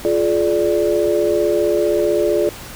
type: tone cluster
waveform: sine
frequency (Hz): 348.7 / 424.1 / 587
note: F4 / G#4 / D5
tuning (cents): -3 / +36 / -1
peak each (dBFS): -18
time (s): 0.05-2.49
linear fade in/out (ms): 0
effects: pink hiss -34 dBFS RMS until 2.75 s